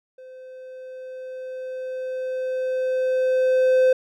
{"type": "tone with level ramp", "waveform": "triangle", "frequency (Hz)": 515, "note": "C5", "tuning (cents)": -28, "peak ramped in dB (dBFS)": [-38, -11], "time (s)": [0.18, 3.93], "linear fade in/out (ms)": 5, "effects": []}